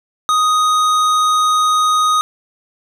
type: tone with hard clipping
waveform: sine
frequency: 1247 Hz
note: D#6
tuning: 3 cents sharp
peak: -13 dBFS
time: 0.29-2.21 s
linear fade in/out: 0 ms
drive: 13 dB
effects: none